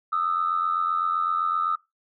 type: tone pair together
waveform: sine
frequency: 1227 / 1314.8 Hz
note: D#6 / E6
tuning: -25 / -5 cents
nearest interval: minor second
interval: 120 cents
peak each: -24 dBFS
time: 0.12-1.76 s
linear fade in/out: 10 ms
effects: noise-tail reverb RT60 0.2 s tail -21 dB re dry + tanh soft clip ceiling -14 dBFS